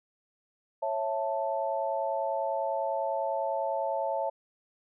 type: chord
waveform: sine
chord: A major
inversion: first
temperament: just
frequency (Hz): 550 / 660 / 880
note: C#5 / E5 / A5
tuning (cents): -14 / +2 / 0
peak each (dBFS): -32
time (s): 0.82-4.3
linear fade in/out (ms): 10
effects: none